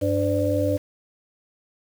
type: harmonic tone with a mistuned harmonic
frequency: 98 Hz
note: G2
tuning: in tune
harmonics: 1 / 3 / 5 / 6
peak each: -25 / -25 / -25 / -25 dBFS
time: 0.01-0.78 s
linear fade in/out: 20 ms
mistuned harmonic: 5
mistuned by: +69 cents
effects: 7-bit